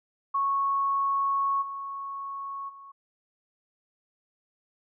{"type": "tone with level steps", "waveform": "sine", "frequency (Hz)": 1104, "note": "C#6", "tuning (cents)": -7, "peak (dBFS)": [-23, -33, -44], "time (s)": [0.34, 2.92], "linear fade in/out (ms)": 10, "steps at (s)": [1.61, 2.68], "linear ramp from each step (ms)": 20, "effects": []}